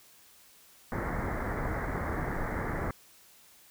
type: low-pass noise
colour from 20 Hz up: pink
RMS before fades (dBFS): -33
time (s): 0.92-2.91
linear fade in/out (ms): 2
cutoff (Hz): 2100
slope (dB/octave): 96
effects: white hiss -58 dBFS RMS until 3.7 s